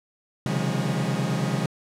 40% pulse tone cluster, 130.8 / 140 / 157.6 / 178 / 205.5 Hz, C3 / C#3 / D#3 / F3 / G#3, 0 / +18 / +23 / +33 / -18 cents, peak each -29 dBFS, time 0.46-1.66 s, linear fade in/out 2 ms, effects low-pass 10000 Hz 12 dB/octave

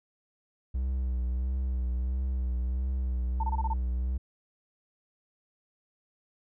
triangle tone with vibrato, 63.2 Hz, B1, 41 cents sharp, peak -25 dBFS, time 0.74-4.18 s, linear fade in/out 10 ms, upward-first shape triangle, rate 1.5 Hz, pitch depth 58 cents each way
sine tone bursts, 894 Hz, A5, 27 cents sharp, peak -29 dBFS, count 6, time 3.4-3.735 s, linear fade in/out 5 ms, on 35 ms, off 25 ms
effects none

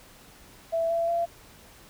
sine tone with pitch steps, 662 / 671.6 / 681.4 Hz, E5 / E5 / F5, +7 / +32 / -43 cents, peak -23 dBFS, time 0.72-1.26 s, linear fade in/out 20 ms, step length 180 ms, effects pink hiss -52 dBFS RMS until 1.89 s

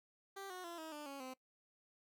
15% pulse tone with pitch steps, 392 / 365.7 / 341.3 / 318.4 / 297.1 / 277.2 / 258.6 Hz, G4 / F#4 / F4 / D#4 / D4 / C#4 / C4, 0 / -20 / -40 / +40 / +20 / 0 / -20 cents, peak -40 dBFS, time 0.36-1.34 s, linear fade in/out 10 ms, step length 140 ms, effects noise-tail reverb RT60 0.1 s tail -20 dB re dry

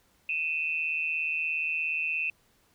sine tone pair together, 2511 / 2668 Hz, D#7 / E7, +15 / +20 cents, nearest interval minor second, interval 105 cents, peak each -30 / -30 dBFS, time 0.29-2.3 s, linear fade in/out 2 ms, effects pink hiss -66 dBFS RMS until 2.74 s

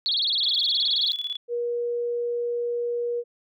sine tone with vibrato, 3803 Hz, A#7, 34 cents sharp, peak -21 dBFS, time 0.06-1.12 s, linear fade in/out 0 ms, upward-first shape sine, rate 19 Hz, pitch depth 280 cents each way
sine tone with tremolo, 3419 Hz, G#7, 50 cents sharp, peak -25 dBFS, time 0.41-1.37 s, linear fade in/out 10 ms, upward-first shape square, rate 18 Hz, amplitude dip 70%
sine tone, 477.6 Hz, A#4, 42 cents sharp, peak -24 dBFS, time 1.48-3.24 s, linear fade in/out 50 ms
effects none

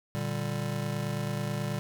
square chord, G minor, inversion first, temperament just, 117.6 / 147 / 196 Hz, Bb2 / D3 / G3, +16 / +2 / 0 cents, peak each -35 / -35 / -36 dBFS, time 0.15-1.79 s, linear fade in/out 0 ms, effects none

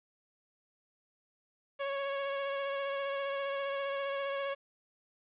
sawtooth tone with vibrato, 554.4 Hz, C#5, in tune, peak -29 dBFS, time 1.79-4.55 s, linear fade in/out 20 ms, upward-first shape sine, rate 15 Hz, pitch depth 17 cents each way, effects resampled to 8000 Hz + 10-bit

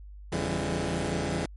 15% pulse tone cluster, 86.5 / 143.3 / 168.1 / 201.8 Hz, F2 / D3 / E3 / G#3, -16 / -42 / +34 / -49 cents, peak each -27 dBFS, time 0.32-1.46 s, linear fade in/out 5 ms, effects added 50 Hz sine -42 dBFS peak until 1.56 s + MP3 48 kbps

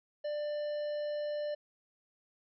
harmonic tone, 593 Hz, D5, 17 cents sharp, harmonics 1 / 3 / 5 / 7 / 9, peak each -33 / -51 / -55 / -55 / -62 dBFS, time 0.24-1.55 s, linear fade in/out 10 ms, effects none

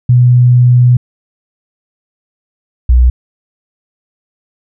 sine tone pair in turn, 123.47 / 61.41 Hz, B2 / B1, 0 / -9 cents, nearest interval octave, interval 1209 cents, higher first, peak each -3 dBFS, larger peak neither, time 0.09-0.97 / 2.89-3.1 s, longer first, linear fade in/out 5 ms, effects none

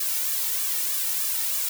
blue noise with flanger, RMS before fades -26 dBFS, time 0-1.69 s, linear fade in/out 5 ms, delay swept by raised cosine 1.7 to 2.22 ms, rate 3.2 Hz, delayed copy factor +0.9, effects none

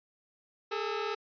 sawtooth tone cluster, 409.4 / 446.3 / 1300 Hz, G#4 / A4 / E6, -25 / +25 / -24 cents, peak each -31 / -32 / -34 dBFS, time 0.71-1.15 s, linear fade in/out 10 ms, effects resampled to 11025 Hz

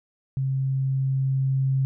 sine tone with level ramp, 133.9 Hz, C3, 40 cents sharp, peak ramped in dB -22 to -19 dBFS, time 0.37-1.85 s, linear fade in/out 0 ms, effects none

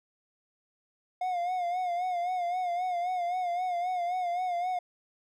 triangle tone with vibrato, 716 Hz, F5, 43 cents sharp, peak -26 dBFS, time 1.21-4.79 s, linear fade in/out 5 ms, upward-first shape sine, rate 3.8 Hz, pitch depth 62 cents each way, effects none

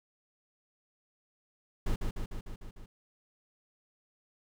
brown noise with echo, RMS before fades -29 dBFS, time 1.86-1.96 s, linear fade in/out 5 ms, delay 150 ms, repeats 6, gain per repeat -3 dB, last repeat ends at 2.86 s, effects none

